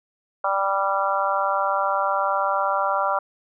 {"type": "harmonic tone", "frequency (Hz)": 195.9, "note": "G3", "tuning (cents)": -1, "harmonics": [3, 4, 5, 6, 7], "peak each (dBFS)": [-26, -26, -26, -26, -26], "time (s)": [0.44, 3.19], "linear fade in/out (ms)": 5, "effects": []}